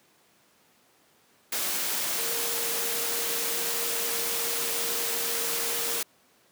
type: tone in noise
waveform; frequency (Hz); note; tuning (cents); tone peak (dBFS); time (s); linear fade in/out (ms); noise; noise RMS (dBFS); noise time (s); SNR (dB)
sine; 466.2; A#4; 0; -38; 2.18-6.01; 5; white; -29; 1.52-6.03; -12
effects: pink hiss -62 dBFS RMS until 6.51 s + high-pass 200 Hz 12 dB/octave